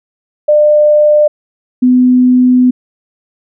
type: tone pair in turn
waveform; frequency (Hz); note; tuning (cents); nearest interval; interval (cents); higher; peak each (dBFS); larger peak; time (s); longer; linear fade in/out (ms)
sine; 599 / 251.2; D5 / B3; +34 / +30; octave + minor third; 1504; first; -4; neither; 0.48-1.28 / 1.82-2.71; second; 10
effects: none